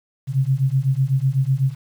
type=beating tone pair; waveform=sine; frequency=130 / 138 Hz; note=C3 / C#3; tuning=-11 / -7 cents; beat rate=8 Hz; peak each=-19 dBFS; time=0.27-1.75 s; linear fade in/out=50 ms; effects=8-bit